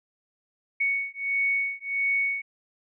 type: beating tone pair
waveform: sine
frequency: 2223 / 2224.5 Hz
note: C#7 / C#7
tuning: +4 / +5 cents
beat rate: 1.5 Hz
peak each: -27 dBFS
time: 0.8-2.42 s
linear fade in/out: 10 ms
effects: none